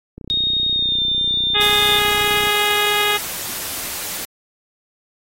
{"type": "click train", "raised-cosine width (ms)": 3, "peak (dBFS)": -21, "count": 72, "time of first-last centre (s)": [0.18, 2.47], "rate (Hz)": 31}
{"type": "tone with pitch glide", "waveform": "sine", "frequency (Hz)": [3719, 3601], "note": ["A#7", "A7"], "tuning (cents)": [-5, 39], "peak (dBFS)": -16, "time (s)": [0.3, 1.99], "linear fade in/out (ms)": 0, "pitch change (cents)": -56, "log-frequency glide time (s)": [0.72, 1.01]}
{"type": "harmonic tone", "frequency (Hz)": 415.3, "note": "G#4", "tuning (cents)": 0, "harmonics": [1, 2, 3, 4, 5, 6, 7, 8, 9], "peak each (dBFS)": [-25, -25, -25, -25, -25, -25, -25, -25, -25], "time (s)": [1.54, 3.18], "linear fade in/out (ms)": 20}
{"type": "noise", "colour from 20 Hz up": "white", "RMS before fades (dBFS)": -27, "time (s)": [1.61, 4.25], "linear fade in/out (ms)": 0}
{"effects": ["AAC 48 kbps"]}